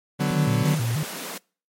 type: chord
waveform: 40% pulse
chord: B minor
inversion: first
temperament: equal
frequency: 146.83 / 185 / 246.9 Hz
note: D3 / F#3 / B3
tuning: 0 / 0 / 0 cents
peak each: -23 / -24 / -28 dBFS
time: 0.19-0.76 s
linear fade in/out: 20 ms
type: tone with vibrato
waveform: sine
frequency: 133.8 Hz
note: C3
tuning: 39 cents sharp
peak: -22 dBFS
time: 0.31-1.03 s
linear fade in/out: 0 ms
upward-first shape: square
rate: 3.1 Hz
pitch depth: 240 cents each way
type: high-pass noise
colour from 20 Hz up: pink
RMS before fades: -34 dBFS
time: 0.65-1.38 s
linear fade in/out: 5 ms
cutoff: 170 Hz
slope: 96 dB/octave
effects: noise-tail reverb RT60 0.4 s tail -26 dB re dry + MP3 64 kbps